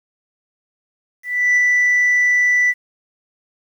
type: tone with ADSR envelope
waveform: sine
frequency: 1975.5 Hz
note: B6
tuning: in tune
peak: -8 dBFS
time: 1.23-2.74 s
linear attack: 340 ms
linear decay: 16 ms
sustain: -2 dB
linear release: 47 ms
effects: tanh soft clip ceiling -10 dBFS + 8-bit